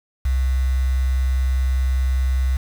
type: tone with quantisation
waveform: sine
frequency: 65 Hz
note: C2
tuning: 11 cents flat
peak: -16 dBFS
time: 0.25-2.57 s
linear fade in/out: 5 ms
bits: 6
effects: none